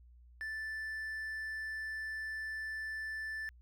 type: tone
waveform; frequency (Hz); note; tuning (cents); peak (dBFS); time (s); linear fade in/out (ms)
triangle; 1760; A6; 0; -36; 0.41-3.49; 0
effects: added 60 Hz sine -56 dBFS peak until 3.61 s